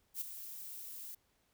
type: noise with ADSR envelope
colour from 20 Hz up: violet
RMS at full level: -37 dBFS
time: 0.14-1.15 s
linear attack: 71 ms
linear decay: 10 ms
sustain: -10 dB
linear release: 7 ms
effects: pink hiss -75 dBFS RMS until 1.53 s